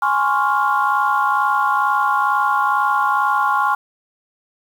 sine chord, Db major seventh, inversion second, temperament equal with one note detuned, 830.6 / 1046.5 / 1108.7 / 1401.8 Hz, Ab5 / C6 / Db6 / F6, 0 / 0 / 0 / +6 cents, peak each -19 / -20 / -19 / -20 dBFS, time 0.02-3.75 s, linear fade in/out 5 ms, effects tanh soft clip ceiling -5 dBFS + 7-bit

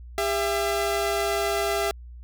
sawtooth tone pair together, 401.4 / 671.6 Hz, G4 / E5, +41 / +32 cents, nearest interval major sixth, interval 891 cents, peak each -22 dBFS, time 0.18-1.91 s, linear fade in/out 0 ms, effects added 60 Hz sine -39 dBFS peak until 2.23 s

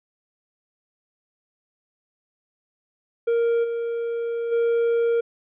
triangle tone with level steps, 466.2 Hz, A#4, in tune, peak -16 / -22 / -16 dBFS, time 3.27-5.21 s, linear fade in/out 10 ms, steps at 3.63 / 4.51 s, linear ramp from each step 20 ms, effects resampled to 8000 Hz

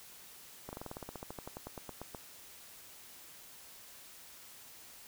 slowing click train, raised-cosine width 1 ms, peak -28 dBFS, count 20, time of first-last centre 0.69-2.148 s, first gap 39 ms, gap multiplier 1.07, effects white hiss -54 dBFS RMS until 5.07 s

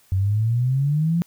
sine exponential sweep, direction up, 92.5 to 174.8 Hz, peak -17 dBFS, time 0.12-1.22 s, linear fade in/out 0 ms, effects white hiss -57 dBFS RMS until 1.26 s

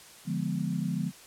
sine chord, D diminished seventh, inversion none, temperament equal, 146.83 / 174.61 / 207.7 / 246.9 Hz, D3 / F3 / Ab3 / Cb4, 0 / 0 / 0 / 0 cents, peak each -34 / -31 / -34 / -36 dBFS, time 0.25-1.12 s, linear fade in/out 50 ms, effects white hiss -51 dBFS RMS until 1.26 s + low-pass 11000 Hz 12 dB/octave

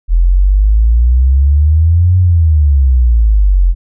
sine exponential two-way sweep, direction up then down, 41.2 to 92.5 to 42.57 Hz, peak -5 dBFS, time 0.08-3.75 s, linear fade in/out 50 ms, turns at 2.18 s, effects none

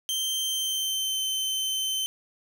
sawtooth tone with pitch glide, 3136 to 3084 Hz, G7 to G7, 0 to -29 cents, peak -23 dBFS, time 0.09-2.06 s, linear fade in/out 0 ms, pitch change -29 cents, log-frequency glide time 0.43-1.22 s, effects none

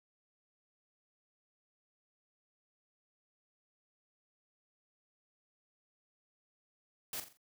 white noise with echo, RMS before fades -40 dBFS, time 7.13-7.2 s, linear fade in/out 2 ms, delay 43 ms, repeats 4, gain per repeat -8 dB, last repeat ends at 7.372 s, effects none

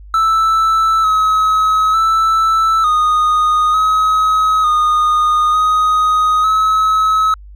triangle tone with pitch steps, 1319 / 1280 / 1320 / 1237 / 1273 / 1230 / 1251 / 1287 Hz, E6 / D#6 / E6 / D#6 / D#6 / D#6 / D#6 / E6, +1 / +49 / +2 / -10 / +39 / -20 / +9 / -42 cents, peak -8 dBFS, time 0.14-7.34 s, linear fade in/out 2 ms, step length 900 ms, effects added 50 Hz sine -33 dBFS peak until 7.55 s

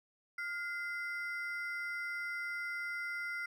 triangle ring-modulated tone, 1737 Hz, A6, 23 cents flat, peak -32 dBFS, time 0.38-3.46 s, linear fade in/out 5 ms, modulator 320 Hz, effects none

